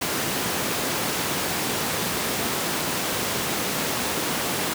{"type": "high-pass noise", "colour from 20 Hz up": "pink", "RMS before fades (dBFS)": -26, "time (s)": [0.01, 4.74], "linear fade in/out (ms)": 10, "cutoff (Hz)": 160, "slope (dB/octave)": 12, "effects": []}